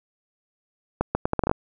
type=accelerating click train; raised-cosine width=1 ms; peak=-7 dBFS; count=9; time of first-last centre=1.01-1.514 s; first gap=140 ms; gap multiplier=0.75; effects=none